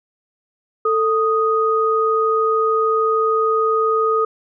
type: tone pair together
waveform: sine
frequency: 443.4 / 1244.5 Hz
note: A4 / D#6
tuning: +13 / 0 cents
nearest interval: octave + tritone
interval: 1787 cents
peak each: -17 dBFS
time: 0.85-4.25 s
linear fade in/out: 5 ms
effects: none